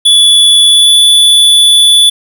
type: tone with pitch glide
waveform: square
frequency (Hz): 3435 to 3457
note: A7 to A7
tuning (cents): -42 to -31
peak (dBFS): -3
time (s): 0.05-2.1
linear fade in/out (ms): 10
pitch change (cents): +11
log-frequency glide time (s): 0.65-1.01
effects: none